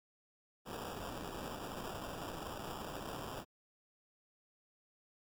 white noise with sample-and-hold, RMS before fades -44 dBFS, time 0.65-3.45 s, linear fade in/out 50 ms, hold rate 2100 Hz, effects MP3 96 kbps

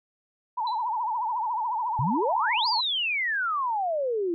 sine tone with vibrato, 923 Hz, A#5, 17 cents flat, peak -25 dBFS, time 0.57-2.81 s, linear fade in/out 10 ms, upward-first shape triangle, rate 14 Hz, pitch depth 170 cents each way
sine tone with exponential decay, 3990 Hz, B7, 17 cents sharp, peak -32 dBFS, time 0.67-0.85 s, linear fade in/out 2 ms, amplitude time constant 38 ms
sine exponential two-way sweep, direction up then down, 115.8 to 4978 to 328.7 Hz, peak -24 dBFS, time 1.99-4.34 s, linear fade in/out 0 ms, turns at 2.68 s
effects none

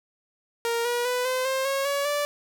sawtooth tone with pitch steps, 466.2 / 481.2 / 496.8 / 512.8 / 529.4 / 546.5 / 564.1 / 582.3 Hz, A#4 / B4 / B4 / C5 / C5 / C#5 / C#5 / D5, 0 / -45 / +10 / -35 / +20 / -25 / +30 / -15 cents, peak -20 dBFS, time 0.65-2.25 s, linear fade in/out 0 ms, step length 200 ms, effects none

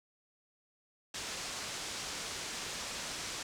white low-pass noise, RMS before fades -41 dBFS, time 1.14-3.43 s, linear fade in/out 5 ms, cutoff 7500 Hz, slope 24 dB/octave, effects none

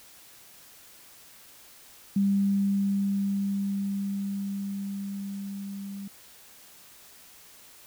sine tone with level ramp, 198.3 Hz, G3, 20 cents sharp, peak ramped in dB -20 to -35 dBFS, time 2.16-6.08 s, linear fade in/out 5 ms, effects white hiss -52 dBFS RMS until 7.86 s

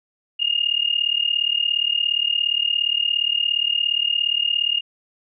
sine tone with amplitude modulation, 2837 Hz, F7, 27 cents sharp, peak -14 dBFS, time 0.39-4.81 s, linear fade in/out 20 ms, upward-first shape sine, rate 37.2 Hz, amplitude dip 90%, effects none

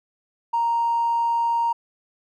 triangle tone with tanh clipping, 932.3 Hz, A#5, in tune, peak -18 dBFS, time 0.53-1.73 s, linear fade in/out 10 ms, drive 1 dB, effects none

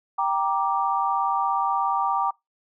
sine chord, G minor, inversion none, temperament just, 784 / 940.8 / 1176 Hz, G5 / Bb5 / D6, 0 / +16 / +2 cents, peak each -25 dBFS, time 0.18-2.31 s, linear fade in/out 10 ms, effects noise-tail reverb RT60 0.2 s tail -25 dB re dry

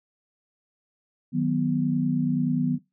sine chord, B major, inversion first, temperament equal, 155.56 / 185 / 246.9 Hz, D#3 / F#3 / B3, 0 / 0 / 0 cents, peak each -26 / -27 / -24 dBFS, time 1.32-2.79 s, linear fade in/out 50 ms, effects noise-tail reverb RT60 0.2 s tail -18 dB re dry

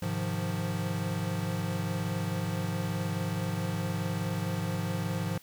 square chord, F minor seventh, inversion first, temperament equal, 103.83 / 130.81 / 155.56 / 174.61 Hz, Ab2 / C3 / Eb3 / F3, 0 / 0 / 0 / 0 cents, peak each -35 / -40 / -38 / -34 dBFS, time 0.02-5.38 s, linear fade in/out 5 ms, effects white hiss -57 dBFS RMS until 5.42 s

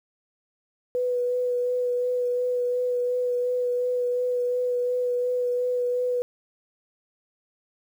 sine tone with vibrato, 493.9 Hz, B4, in tune, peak -22 dBFS, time 0.95-6.22 s, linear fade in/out 0 ms, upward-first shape sine, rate 2.8 Hz, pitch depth 15 cents each way, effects 9-bit

